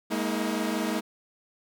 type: chord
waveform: sawtooth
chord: Ab suspended second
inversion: none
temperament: equal with one note detuned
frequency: 207.7 / 233.1 / 318.8 Hz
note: Ab3 / Bb3 / Eb4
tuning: 0 / 0 / +42 cents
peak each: -27 dBFS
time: 0.1-1.01 s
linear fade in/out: 20 ms
effects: none